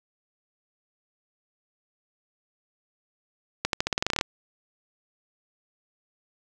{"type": "accelerating click train", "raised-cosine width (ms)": 0.2, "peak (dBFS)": -6, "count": 13, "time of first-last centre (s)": [3.65, 4.211], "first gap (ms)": 82, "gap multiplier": 0.89, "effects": []}